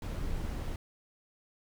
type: noise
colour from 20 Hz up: brown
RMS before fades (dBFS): -35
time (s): 0.02-0.76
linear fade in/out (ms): 2
effects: none